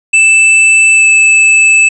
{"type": "tone with pitch glide", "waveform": "square", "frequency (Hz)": [2641, 2623], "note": ["E7", "E7"], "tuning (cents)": [3, -9], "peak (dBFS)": -4, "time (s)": [0.13, 1.89], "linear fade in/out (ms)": 10, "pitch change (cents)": -12, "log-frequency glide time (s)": [0.93, 1.06], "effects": ["resampled to 24000 Hz", "7-bit"]}